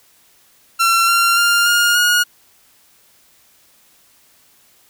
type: tone with pitch steps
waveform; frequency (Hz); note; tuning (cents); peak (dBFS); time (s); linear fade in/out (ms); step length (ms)
sawtooth; 1357 / 1377.5 / 1398.4 / 1419.5 / 1441; E6 / F6 / F6 / F6 / F#6; +50 / -24 / +2 / +28 / -46; -8; 0.79-2.24; 20; 290
effects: white hiss -53 dBFS RMS until 4.89 s